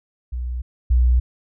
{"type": "tone pair in turn", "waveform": "sine", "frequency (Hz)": [61.4, 61.4], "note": ["B1", "B1"], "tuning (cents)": [-9, -9], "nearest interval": "unison", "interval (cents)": 0, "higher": "neither", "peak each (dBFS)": [-23, -12], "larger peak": "second", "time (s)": [[0.32, 0.62], [0.9, 1.2]], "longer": "neither", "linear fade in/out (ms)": 10, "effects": []}